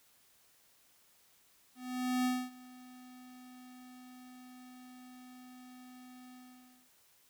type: tone with ADSR envelope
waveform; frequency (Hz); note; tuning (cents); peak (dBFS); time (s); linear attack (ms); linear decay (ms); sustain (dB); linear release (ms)
square; 252; B3; +35; -29; 1.75-6.9; 500; 250; -23; 560
effects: white hiss -67 dBFS RMS until 7.29 s